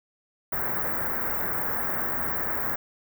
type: band-stop noise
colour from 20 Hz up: white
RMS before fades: -28 dBFS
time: 0.52-2.76 s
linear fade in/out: 5 ms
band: 1900 to 16000 Hz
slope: 48 dB/octave
effects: none